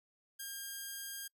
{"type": "tone", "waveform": "5% pulse", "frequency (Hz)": 1612, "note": "G6", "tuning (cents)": 48, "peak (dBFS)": -31, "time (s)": [0.39, 1.28], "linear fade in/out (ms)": 10, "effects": ["noise-tail reverb RT60 0.1 s tail -26 dB re dry"]}